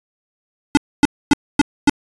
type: tone bursts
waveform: square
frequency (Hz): 288.9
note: D4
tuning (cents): -28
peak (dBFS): -8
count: 5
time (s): 0.75-1.895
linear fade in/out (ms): 0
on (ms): 21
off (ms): 260
effects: resampled to 22050 Hz